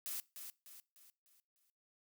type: noise with echo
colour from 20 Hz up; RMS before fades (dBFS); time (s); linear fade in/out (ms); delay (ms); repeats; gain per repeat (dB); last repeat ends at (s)
blue; -42; 0.06-0.2; 0; 300; 5; -7; 1.7
effects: noise-tail reverb RT60 0.3 s tail -21 dB re dry